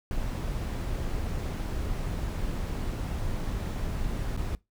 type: noise with dropouts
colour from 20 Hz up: brown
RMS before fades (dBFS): -31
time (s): 0.11-4.55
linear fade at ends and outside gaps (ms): 1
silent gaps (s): 4.366-4.374
effects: noise-tail reverb RT60 0.2 s tail -22 dB re dry